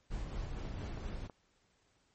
brown noise with tremolo, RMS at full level -39 dBFS, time 0.1-1.28 s, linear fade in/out 20 ms, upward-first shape sine, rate 4.3 Hz, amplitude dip 30%
click train, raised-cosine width 1 ms, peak -34 dBFS, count 4, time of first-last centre 0.33-1.298 s, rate 3.1 Hz
effects pink hiss -73 dBFS RMS until 2.14 s + MP3 32 kbps

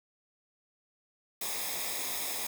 white noise with comb filter, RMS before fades -35 dBFS, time 1.41-2.47 s, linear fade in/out 5 ms, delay 0.68 ms, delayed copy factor -0.65, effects none

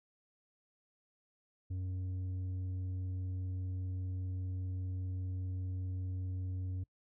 sine tone with tanh clipping, 92.5 Hz, F#2, in tune, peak -37 dBFS, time 1.7-6.84 s, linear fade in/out 10 ms, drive 6 dB, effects noise-tail reverb RT60 0.1 s tail -23 dB re dry

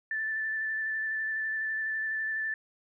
sine tone with vibrato, 1760 Hz, A6, in tune, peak -29 dBFS, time 0.11-2.54 s, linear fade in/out 2 ms, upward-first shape square, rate 12 Hz, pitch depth 12 cents each way, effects none

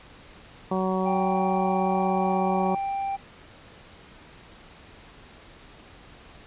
harmonic tone, 187.6 Hz, F#3, 24 cents sharp, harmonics 1 / 2 / 3 / 4 / 5 / 6, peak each -26 / -29 / -31 / -32 / -33 / -34 dBFS, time 0.71-2.75 s, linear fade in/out 5 ms
triangle tone, 787 Hz, G5, 7 cents sharp, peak -24 dBFS, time 1.05-3.17 s, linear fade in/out 20 ms
effects pink hiss -49 dBFS RMS until 6.46 s + resampled to 8000 Hz

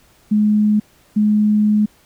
sine tone pair in turn, 210.9 / 210.9 Hz, G#3 / G#3, +27 / +27 cents, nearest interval unison, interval 0 cents, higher neither, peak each -11 dBFS, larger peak neither, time 0.31-0.8 / 1.16-1.86 s, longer second, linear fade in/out 10 ms, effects pink hiss -53 dBFS RMS until 2.05 s

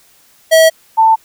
square / sine tone pair in turn, 645 / 890.3 Hz, E5 / A5, -38 / +20 cents, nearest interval tritone, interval 558 cents, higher second, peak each -5 dBFS, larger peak neither, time 0.51-0.7 / 0.97-1.16 s, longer neither, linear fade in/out 20 ms, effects white hiss -49 dBFS RMS until 1.24 s

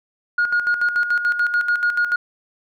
sine tone with tremolo, 1435 Hz, F6, 47 cents sharp, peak -13 dBFS, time 0.38-2.16 s, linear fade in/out 5 ms, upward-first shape square, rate 6.9 Hz, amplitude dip 65%, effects tanh soft clip ceiling -12 dBFS

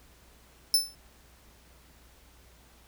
sawtooth tone with exponential decay, 5280 Hz, E8, 2 cents sharp, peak -14 dBFS, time 0.74-0.95 s, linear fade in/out 1 ms, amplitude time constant 45 ms, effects added 60 Hz sine -59 dBFS peak until 2.87 s + pink hiss -59 dBFS RMS until 2.87 s

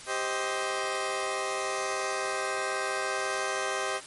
15% pulse chord, C minor, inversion second, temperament just, 392.4 / 523.3 / 627.9 Hz, G4 / C5 / Eb5, +2 / 0 / +16 cents, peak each -27 dBFS, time 0.06-4.01 s, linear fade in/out 50 ms, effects white hiss -45 dBFS RMS until 4.06 s + MP3 48 kbps

